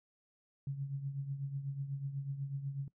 sine tone with tremolo, 138.59 Hz, C#3, in tune, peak -33 dBFS, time 0.67-2.88 s, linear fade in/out 2 ms, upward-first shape triangle, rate 8.1 Hz, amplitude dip 70%, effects noise-tail reverb RT60 0.1 s tail -20 dB re dry

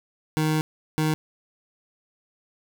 25% pulse tone bursts at uneven times, 155.56 Hz, D#3, in tune, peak -17 dBFS, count 2, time 0.37-0.61 / 0.98-1.14 s, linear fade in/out 0 ms, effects none

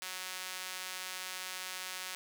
sawtooth tone with high-pass filter, 185 Hz, F#3, in tune, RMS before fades -42 dBFS, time 0.02-2.15 s, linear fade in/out 0 ms, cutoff 1800 Hz, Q 0.58, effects none

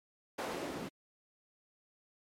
white noise with band-pass filter sweep, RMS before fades -40 dBFS, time 0.38-0.89 s, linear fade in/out 10 ms, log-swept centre 540 to 220 Hz, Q 1.1, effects MP3 64 kbps

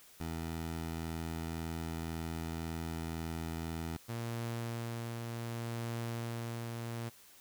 15% pulse tone, 81.9 Hz, E2, 11 cents flat, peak -31 dBFS, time 0.2-3.97 s, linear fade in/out 5 ms
sawtooth tone with tremolo, 116.54 Hz, A#2, in tune, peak -32 dBFS, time 4.08-7.1 s, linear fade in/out 20 ms, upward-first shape triangle, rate 0.66 Hz, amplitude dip 30%
effects white hiss -59 dBFS RMS until 7.4 s

